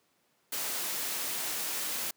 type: noise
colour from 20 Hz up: white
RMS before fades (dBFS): -34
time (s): 0.52-2.11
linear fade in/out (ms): 5
effects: pink hiss -71 dBFS RMS until 2.16 s + high-pass 200 Hz 12 dB/octave